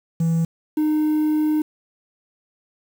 triangle tone pair in turn, 164.81 / 306.5 Hz, E3 / D#4, 0 / -26 cents, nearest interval major seventh, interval 1074 cents, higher second, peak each -14 dBFS, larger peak neither, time 0.2-0.45 / 0.77-1.62 s, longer second, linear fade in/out 5 ms, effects tanh soft clip ceiling -10 dBFS + 7-bit

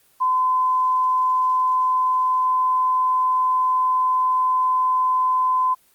sine tone, 1021 Hz, C6, 43 cents flat, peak -16 dBFS, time 0.2-5.75 s, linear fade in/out 20 ms, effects white hiss -58 dBFS RMS until 5.94 s + Opus 24 kbps

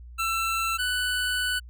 25% pulse tone pair in turn, 1339 / 1490.5 Hz, E6 / F#6, +27 / +12 cents, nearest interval major second, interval 185 cents, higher second, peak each -21 dBFS, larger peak neither, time 0.18-0.78 / 0.78-1.6 s, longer second, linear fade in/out 20 ms, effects added 60 Hz sine -41 dBFS peak until 1.69 s

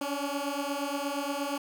15% pulse beating tone pair, 278.8 / 287.3 Hz, C#4 / D4, +10 / -38 cents, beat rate 8.5 Hz, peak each -27 dBFS, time 0.01-1.58 s, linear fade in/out 5 ms, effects none

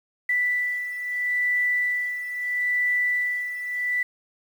sine beating tone pair, 1975.5 / 1976.26 Hz, B6 / B6, 0 / +1 cents, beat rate 0.76 Hz, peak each -23 / -29 dBFS, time 0.29-4.03 s, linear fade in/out 5 ms, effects 8-bit

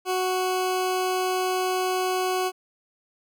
20% pulse tone, 370 Hz, F#4, in tune, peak -18 dBFS, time 0.05-2.52 s, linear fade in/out 50 ms, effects none

